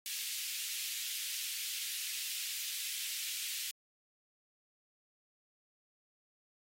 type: high-pass noise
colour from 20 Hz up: pink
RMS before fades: -40 dBFS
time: 0.06-3.71 s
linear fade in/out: 0 ms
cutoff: 2500 Hz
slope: 24 dB/octave
effects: AAC 48 kbps